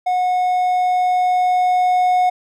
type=tone with level ramp; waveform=triangle; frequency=729 Hz; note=F#5; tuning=26 cents flat; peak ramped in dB=-13 to -10 dBFS; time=0.06-2.3 s; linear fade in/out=10 ms; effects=none